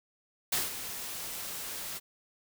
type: noise with ADSR envelope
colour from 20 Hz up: white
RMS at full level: -28 dBFS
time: 0.52-2 s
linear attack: 7 ms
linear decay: 170 ms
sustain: -11 dB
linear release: 32 ms
effects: none